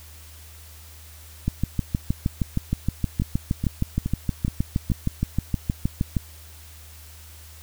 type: two click trains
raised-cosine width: 5 ms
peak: -9 / -12 dBFS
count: 31 / 5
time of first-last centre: 1.48-6.168 / 3.22-4.901 s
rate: 6.4 / 2.38 Hz
effects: added 78 Hz sine -44 dBFS peak until 7.62 s + white hiss -48 dBFS RMS until 7.62 s